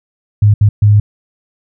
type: tone bursts at uneven times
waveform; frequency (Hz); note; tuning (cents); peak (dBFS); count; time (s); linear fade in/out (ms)
sine; 104.2; G#2; +6; -4; 3; 0.42-0.54 / 0.61-0.69 / 0.82-1; 5
effects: none